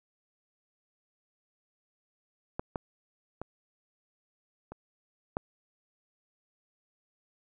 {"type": "clicks", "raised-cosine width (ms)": 1, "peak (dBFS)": [-18, -18, -23, -28, -16], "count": 5, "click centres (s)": [2.595, 2.758, 3.416, 4.72, 5.369], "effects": []}